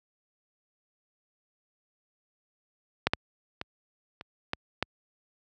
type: clicks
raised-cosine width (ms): 0.3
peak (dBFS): -6 / -7 / -17 / -24 / -12 / -10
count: 6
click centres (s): 3.07 / 3.135 / 3.614 / 4.211 / 4.534 / 4.826
effects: high-pass 60 Hz 12 dB/octave